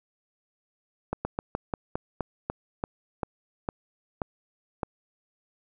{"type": "slowing click train", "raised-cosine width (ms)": 1, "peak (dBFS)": -14, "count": 13, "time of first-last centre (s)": [1.13, 4.832], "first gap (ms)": 120, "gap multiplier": 1.16, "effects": []}